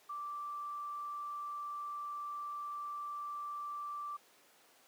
sine tone, 1171 Hz, D6, 5 cents flat, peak -39 dBFS, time 0.09-4.17 s, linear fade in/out 10 ms, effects pink hiss -64 dBFS RMS until 4.87 s + high-pass 400 Hz 12 dB/octave

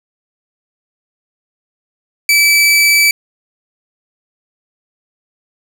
sawtooth tone, 2308 Hz, D7, 31 cents flat, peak -4 dBFS, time 2.29-3.11 s, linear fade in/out 2 ms, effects none

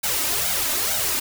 white noise with flanger, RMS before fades -23 dBFS, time 0.03-1.2 s, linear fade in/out 10 ms, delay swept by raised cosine 1.3 to 3.3 ms, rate 2.2 Hz, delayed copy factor +0.8, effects none

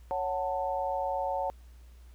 sine chord, F# minor, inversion second, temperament just, 555 / 740 / 888 Hz, C#5 / F#5 / A5, +2 / 0 / +16 cents, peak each -33 dBFS, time 0.11-1.5 s, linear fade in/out 0 ms, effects added 60 Hz sine -49 dBFS peak until 2.14 s + pink hiss -65 dBFS RMS until 2.14 s

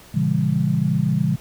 sine chord, A# diminished seventh, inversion none, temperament just, 116.54 / 139.85 / 167.82 / 201.4 Hz, A#2 / C#3 / E3 / G3, 0 / +16 / +31 / +47 cents, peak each -26 / -21 / -21 / -23 dBFS, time 0.14-1.36 s, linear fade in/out 10 ms, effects pink hiss -46 dBFS RMS until 1.4 s

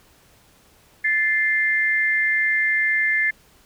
sine tone pair together, 1750.9 / 2093 Hz, A6 / C7, -9 / 0 cents, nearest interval minor third, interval 309 cents, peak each -20 dBFS, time 1.04-3.31 s, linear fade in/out 10 ms, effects pink hiss -55 dBFS RMS until 3.65 s

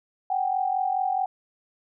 sine tone pair together, 752 / 796.7 Hz, F#5 / G5, +28 / +28 cents, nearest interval minor second, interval 100 cents, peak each -24 / -27 dBFS, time 0.3-1.26 s, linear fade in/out 5 ms, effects none

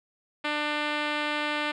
5% pulse tone with low-pass filter, 298 Hz, D4, 25 cents sharp, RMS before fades -29 dBFS, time 0.44-1.72 s, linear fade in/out 10 ms, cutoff 3500 Hz, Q 0.78, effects none

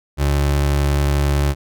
30% pulse tone, 71.2 Hz, C#2, 47 cents sharp, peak -12 dBFS, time 0.17-1.55 s, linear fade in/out 50 ms, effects none

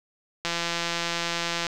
click train, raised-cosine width 0.2 ms, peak -10 dBFS, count 208, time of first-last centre 0.45-1.668 s, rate 170 Hz, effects none

